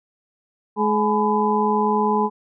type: harmonic tone with a mistuned harmonic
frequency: 211.7 Hz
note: G#3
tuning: 33 cents sharp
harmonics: 1 / 2 / 4 / 5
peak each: -22 / -22 / -22 / -22 dBFS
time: 0.76-2.3 s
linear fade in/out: 50 ms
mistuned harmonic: 5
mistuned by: -94 cents
effects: none